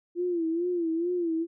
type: tone with vibrato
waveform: sine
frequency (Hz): 340.7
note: F4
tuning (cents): -43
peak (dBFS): -25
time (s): 0.15-1.47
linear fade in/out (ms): 50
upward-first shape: sine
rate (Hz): 2.3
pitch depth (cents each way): 93
effects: none